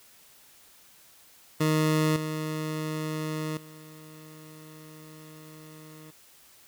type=tone with level steps; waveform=20% pulse; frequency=155.56 Hz; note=D#3; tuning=in tune; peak=-17 / -25 / -41 dBFS; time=1.6-6.11 s; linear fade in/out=10 ms; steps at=2.16 / 3.57 s; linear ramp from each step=2 ms; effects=white hiss -56 dBFS RMS until 6.67 s